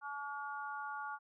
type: harmonic tone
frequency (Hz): 285.3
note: C#4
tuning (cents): +50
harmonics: 3 / 4 / 5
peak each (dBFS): -44 / -45 / -44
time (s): 0.01-1.19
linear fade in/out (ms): 50
effects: none